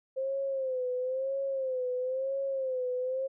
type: tone with vibrato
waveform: sine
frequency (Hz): 523.3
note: C5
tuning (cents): 0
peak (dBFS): -29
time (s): 0.16-3.28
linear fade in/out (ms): 20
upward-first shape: sine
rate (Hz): 1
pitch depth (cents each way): 78
effects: none